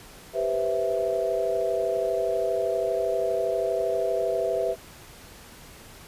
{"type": "chord", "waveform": "sine", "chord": "C major seventh", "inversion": "second", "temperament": "equal with one note detuned", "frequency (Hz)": [392, 490.8, 523.3, 659.3], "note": ["G4", "B4", "C5", "E5"], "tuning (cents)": [0, -11, 0, 0], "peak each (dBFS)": [-30, -28, -32, -26], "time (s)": [0.33, 4.76], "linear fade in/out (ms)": 50, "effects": ["pink hiss -47 dBFS RMS until 6.07 s", "resampled to 32000 Hz"]}